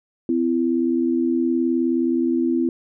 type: tone pair together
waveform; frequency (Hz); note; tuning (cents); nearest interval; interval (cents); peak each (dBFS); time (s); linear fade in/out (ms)
sine; 256 / 335.2; C4 / E4; -38 / +29; perfect fourth; 467; -20; 0.29-2.69; 2
effects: none